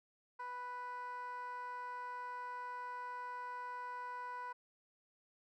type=tone with band-pass filter; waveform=15% pulse; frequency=493.9 Hz; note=B4; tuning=in tune; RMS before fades=-45 dBFS; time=0.39-4.53 s; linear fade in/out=10 ms; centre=1100 Hz; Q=3.9; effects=none